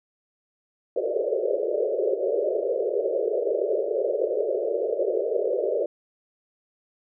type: band-pass noise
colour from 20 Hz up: pink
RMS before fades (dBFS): -25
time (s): 0.96-5.86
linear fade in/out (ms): 5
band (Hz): 370 to 620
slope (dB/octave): 96
effects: none